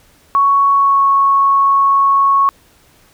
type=tone with pitch glide; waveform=sine; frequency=1113 to 1104 Hz; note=C#6 to C#6; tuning=+7 to -7 cents; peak=-8 dBFS; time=0.35-2.49 s; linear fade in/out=0 ms; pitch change=-14 cents; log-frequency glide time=0.74-1.02 s; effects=pink hiss -50 dBFS RMS until 3.13 s